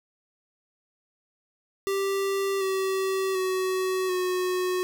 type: tone with pitch steps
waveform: square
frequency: 392 / 383 / 374.3 / 365.7 Hz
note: G4 / G4 / F#4 / F#4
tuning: 0 / -40 / +20 / -20 cents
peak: -25 dBFS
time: 1.87-4.83 s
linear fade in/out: 0 ms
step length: 740 ms
effects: none